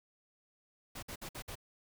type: noise bursts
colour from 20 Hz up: pink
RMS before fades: -44 dBFS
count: 5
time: 0.95-1.555 s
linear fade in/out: 10 ms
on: 77 ms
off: 55 ms
effects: none